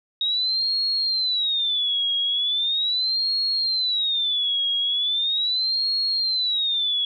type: tone with vibrato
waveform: sine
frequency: 3759 Hz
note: A#7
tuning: 14 cents sharp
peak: -20 dBFS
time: 0.21-7.05 s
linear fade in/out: 2 ms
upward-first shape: sine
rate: 0.39 Hz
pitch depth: 230 cents each way
effects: none